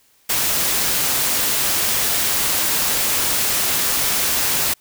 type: noise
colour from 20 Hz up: white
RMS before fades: -19 dBFS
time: 0.29-4.74 s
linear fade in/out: 10 ms
effects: white hiss -57 dBFS RMS until 4.8 s